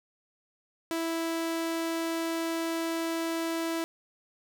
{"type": "tone", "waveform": "sawtooth", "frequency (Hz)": 329.6, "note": "E4", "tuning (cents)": 0, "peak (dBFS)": -25, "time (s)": [0.91, 3.84], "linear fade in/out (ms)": 0, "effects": []}